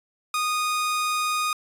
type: tone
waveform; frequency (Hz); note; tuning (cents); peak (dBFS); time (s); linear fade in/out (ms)
sawtooth; 1235; D#6; -13; -19; 0.34-1.53; 2
effects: resampled to 32000 Hz